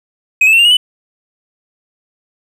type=tone with pitch steps; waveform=triangle; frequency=2523 / 2610 / 2701 / 2795 / 2891 / 2992 Hz; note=D#7 / E7 / E7 / F7 / F#7 / F#7; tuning=+23 / -18 / +42 / +1 / -41 / +19 cents; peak=-4 dBFS; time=0.41-0.77 s; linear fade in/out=5 ms; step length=60 ms; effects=none